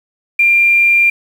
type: tone with quantisation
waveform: sine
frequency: 2385 Hz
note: D7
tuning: 26 cents sharp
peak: -7 dBFS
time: 0.39-1.1 s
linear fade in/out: 5 ms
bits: 6
effects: none